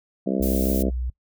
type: harmonic tone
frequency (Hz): 65.8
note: C2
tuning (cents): +10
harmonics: 3 / 4 / 5 / 6 / 7 / 8 / 9 / 10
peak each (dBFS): -25 / -27 / -29 / -31 / -32 / -33 / -34 / -35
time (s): 0.26-0.9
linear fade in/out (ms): 10
type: tone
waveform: sine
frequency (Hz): 61.74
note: B1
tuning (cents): 0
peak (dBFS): -24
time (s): 0.4-1.1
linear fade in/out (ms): 5
type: noise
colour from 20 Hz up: violet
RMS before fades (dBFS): -31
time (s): 0.42-0.83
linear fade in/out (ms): 10
effects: noise-tail reverb RT60 0.1 s tail -21 dB re dry

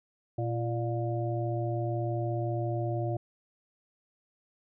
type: harmonic tone with a mistuned harmonic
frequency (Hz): 118.2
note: A#2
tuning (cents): +24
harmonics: 1 / 3 / 5 / 6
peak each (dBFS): -30 / -35 / -37 / -38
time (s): 0.38-3.17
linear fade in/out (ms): 5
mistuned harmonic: 3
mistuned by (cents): -52
effects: none

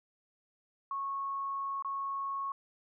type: tone with dropouts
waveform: sine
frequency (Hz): 1100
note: C#6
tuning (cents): -14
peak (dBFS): -33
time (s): 0.91-2.52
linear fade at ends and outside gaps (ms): 2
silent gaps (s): 1.824-1.847
effects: none

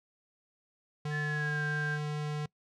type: tone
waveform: square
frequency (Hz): 149.6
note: D3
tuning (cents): +32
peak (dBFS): -33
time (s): 1.05-2.46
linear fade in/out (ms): 5
type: tone with pitch glide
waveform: sine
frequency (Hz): 1729 to 1585.5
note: A6 to G6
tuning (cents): -31 to +19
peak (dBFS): -33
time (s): 1.1-1.99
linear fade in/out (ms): 50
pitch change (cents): -150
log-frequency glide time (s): 1.22-1.62
effects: noise-tail reverb RT60 0.1 s tail -23 dB re dry + low-pass 6000 Hz 12 dB/octave

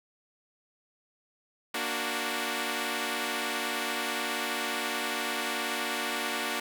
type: chord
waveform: 5% pulse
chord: Bb augmented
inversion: none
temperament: equal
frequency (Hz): 233.1 / 293.7 / 370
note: Bb3 / D4 / F#4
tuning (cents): 0 / 0 / 0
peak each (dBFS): -23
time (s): 1.74-6.6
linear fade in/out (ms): 5
effects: none

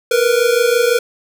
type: tone pair together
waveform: square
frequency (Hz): 464.9 / 490.8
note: A#4 / B4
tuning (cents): -5 / -11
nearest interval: minor second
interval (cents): 94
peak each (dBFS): -15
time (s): 0.11-0.99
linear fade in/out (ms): 5
effects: none

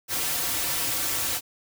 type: noise with comb filter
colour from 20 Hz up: white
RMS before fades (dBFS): -27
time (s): 0.08-1.41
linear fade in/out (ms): 50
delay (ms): 4.8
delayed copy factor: -0.8
effects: none

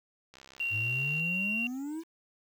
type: click train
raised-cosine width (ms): 0.2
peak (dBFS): -33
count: 58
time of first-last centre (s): 0.34-1.197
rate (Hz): 66.5
type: tone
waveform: sine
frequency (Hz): 2757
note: F7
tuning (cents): -23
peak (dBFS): -29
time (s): 0.6-1.67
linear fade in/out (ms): 2
type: exponential sweep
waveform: triangle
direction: up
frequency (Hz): 101.8 to 338.1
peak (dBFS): -32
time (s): 0.7-2.04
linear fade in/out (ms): 50
effects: 9-bit

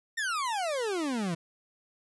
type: exponential sweep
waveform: 40% pulse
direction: down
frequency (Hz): 1864.7 to 159.8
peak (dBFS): -28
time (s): 0.17-1.35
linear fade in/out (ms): 10
effects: resampled to 24000 Hz

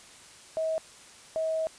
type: tone pair in turn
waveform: sine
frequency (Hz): 640 / 640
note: D#5 / D#5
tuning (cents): +49 / +49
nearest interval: unison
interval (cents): 0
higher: neither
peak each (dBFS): -26 / -26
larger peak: neither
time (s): 0.57-0.78 / 1.36-1.67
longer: second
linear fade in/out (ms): 0
effects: white hiss -51 dBFS RMS until 1.78 s + resampled to 22050 Hz

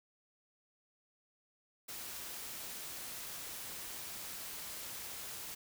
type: noise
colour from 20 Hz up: white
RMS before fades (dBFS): -45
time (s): 1.88-5.55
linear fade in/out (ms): 10
effects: none

